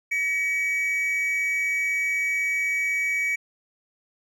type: tone pair together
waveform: triangle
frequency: 1912 / 2274 Hz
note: A#6 / C#7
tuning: +43 / +44 cents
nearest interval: minor third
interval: 301 cents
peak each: -30 / -21 dBFS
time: 0.11-3.36 s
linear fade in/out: 10 ms
effects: none